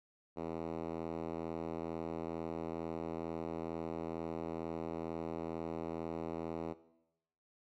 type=tone with band-pass filter; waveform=5% pulse; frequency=82.2 Hz; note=E2; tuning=4 cents flat; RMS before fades=-41 dBFS; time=0.36-6.74 s; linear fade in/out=20 ms; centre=340 Hz; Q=0.75; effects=noise-tail reverb RT60 0.9 s tail -18 dB re dry